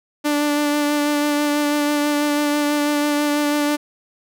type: tone with vibrato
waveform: sawtooth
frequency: 293.7 Hz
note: D4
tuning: in tune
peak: -13 dBFS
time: 0.24-3.77 s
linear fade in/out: 20 ms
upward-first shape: sine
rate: 6.1 Hz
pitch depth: 15 cents each way
effects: none